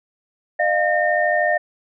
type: tone cluster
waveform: sine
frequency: 608 / 701 / 1825 Hz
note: D#5 / F5 / A#6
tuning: -40 / +6 / -37 cents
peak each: -20 dBFS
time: 0.59-1.58 s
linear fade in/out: 10 ms
effects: none